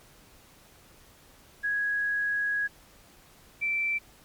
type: tone pair in turn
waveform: sine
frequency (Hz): 1661.2 / 2336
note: G#6 / D7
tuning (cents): 0 / -10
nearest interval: tritone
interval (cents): 590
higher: second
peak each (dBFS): -25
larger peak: neither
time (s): 1.63-2.68 / 3.61-3.99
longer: first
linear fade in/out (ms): 20
effects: pink hiss -56 dBFS RMS until 4.24 s + MP3 96 kbps